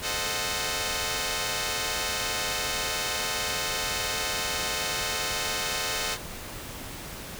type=chord; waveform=5% pulse; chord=A diminished seventh; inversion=none; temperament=equal; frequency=440 / 523.3 / 622.3 / 740 Hz; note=A4 / C5 / Eb5 / Gb5; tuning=0 / 0 / 0 / 0 cents; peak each=-22 dBFS; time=0.01-6.18 s; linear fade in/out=50 ms; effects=pink hiss -39 dBFS RMS until 7.39 s